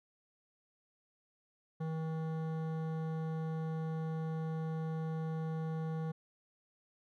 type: tone with hard clipping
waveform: sine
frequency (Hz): 159.9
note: D#3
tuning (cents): +48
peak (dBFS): -37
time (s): 1.8-6.12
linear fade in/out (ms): 10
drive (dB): 14
effects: none